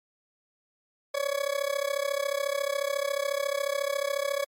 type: tone with amplitude modulation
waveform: 40% pulse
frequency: 562 Hz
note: C#5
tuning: 24 cents sharp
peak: -22 dBFS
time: 1.14-4.45 s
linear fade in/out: 10 ms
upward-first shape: sine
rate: 34.1 Hz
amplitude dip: 90%
effects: MP3 64 kbps